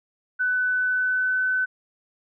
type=tone with pitch glide; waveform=sine; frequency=1499 to 1512 Hz; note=F#6 to F#6; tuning=+22 to +37 cents; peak=-20 dBFS; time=0.39-1.66 s; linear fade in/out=20 ms; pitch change=+15 cents; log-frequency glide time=0.72-1.41 s; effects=none